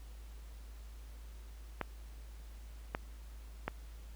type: clicks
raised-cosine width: 0.5 ms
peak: -19 dBFS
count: 3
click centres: 1.813 / 2.949 / 3.68 s
effects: added 54 Hz sine -47 dBFS peak until 4.15 s + pink hiss -62 dBFS RMS until 4.15 s